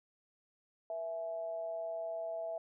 sine tone with amplitude modulation, 659.3 Hz, E5, in tune, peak -34 dBFS, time 0.9-2.58 s, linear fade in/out 2 ms, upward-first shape sine, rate 181 Hz, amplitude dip 55%, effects none

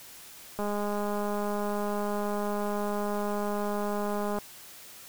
click train, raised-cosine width 1 ms, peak -19 dBFS, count 783, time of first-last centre 0.59-4.386 s, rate 206 Hz, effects white hiss -48 dBFS RMS until 5.08 s

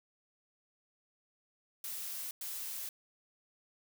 blue noise bursts at uneven times, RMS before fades -41 dBFS, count 2, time 1.84-2.31 / 2.41-2.89 s, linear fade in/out 2 ms, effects none

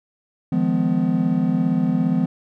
triangle chord, F half-diminished seventh, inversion third, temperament just, 157.15 / 174.61 / 209.5 / 251.4 Hz, Eb3 / F3 / Ab3 / Cb4, +18 / 0 / +15 / +31 cents, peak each -24 / -19 / -22 / -19 dBFS, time 0.52-2.26 s, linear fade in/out 5 ms, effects none

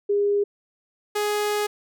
sine / sawtooth tone pair in turn, 407 / 417 Hz, G#4 / G#4, -35 / +7 cents, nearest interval unison, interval 42 cents, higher second, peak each -18 / -18 dBFS, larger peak neither, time 0.09-0.44 / 1.15-1.67 s, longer second, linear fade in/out 10 ms, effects none

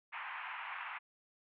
pink band-pass noise, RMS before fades -44 dBFS, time 0.12-0.99 s, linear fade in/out 20 ms, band 840 to 2700 Hz, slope 48 dB/octave, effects none

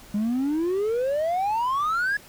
triangle exponential sweep, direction up, 200.8 to 1703 Hz, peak -19 dBFS, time 0.14-2.17 s, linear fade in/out 5 ms, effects tanh soft clip ceiling -16 dBFS + pink hiss -48 dBFS RMS until 2.28 s

